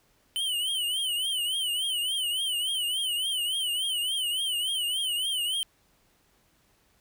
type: tone with vibrato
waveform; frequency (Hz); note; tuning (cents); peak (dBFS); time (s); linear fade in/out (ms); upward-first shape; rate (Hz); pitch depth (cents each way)
square; 3023; F#7; +36; -27; 0.36-5.63; 0; triangle; 3.5; 140
effects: pink hiss -66 dBFS RMS until 7 s